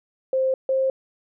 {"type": "tone pair in turn", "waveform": "sine", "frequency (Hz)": [525, 529.9], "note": ["C5", "C5"], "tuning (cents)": [6, 22], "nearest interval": "unison", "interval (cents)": 16, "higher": "second", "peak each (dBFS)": -18, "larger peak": "neither", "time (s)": [[0.33, 0.54], [0.69, 0.9]], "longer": "neither", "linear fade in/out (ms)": 2, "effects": []}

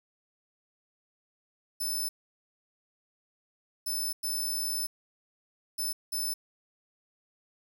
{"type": "tone bursts at uneven times", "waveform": "10% pulse", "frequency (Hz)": 5274, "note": "E8", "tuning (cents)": 0, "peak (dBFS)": -24, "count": 5, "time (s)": [[1.8, 2.09], [3.86, 4.13], [4.23, 4.87], [5.78, 5.93], [6.12, 6.34]], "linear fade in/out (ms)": 10, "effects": ["10-bit"]}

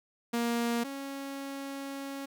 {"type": "tone pair in turn", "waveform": "sawtooth", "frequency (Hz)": [235.3, 275.5], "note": ["A#3", "C#4"], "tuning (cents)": [16, -11], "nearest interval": "minor third", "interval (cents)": 273, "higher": "second", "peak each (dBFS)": [-24, -33], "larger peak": "first", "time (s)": [[0.33, 0.84], [0.84, 2.26]], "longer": "second", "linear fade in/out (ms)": 10, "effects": ["11-bit"]}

